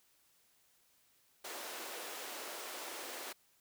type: high-pass noise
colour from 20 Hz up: pink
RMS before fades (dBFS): -45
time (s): 1.44-3.33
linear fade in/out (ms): 10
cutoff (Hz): 360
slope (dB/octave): 24
effects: white hiss -71 dBFS RMS until 3.6 s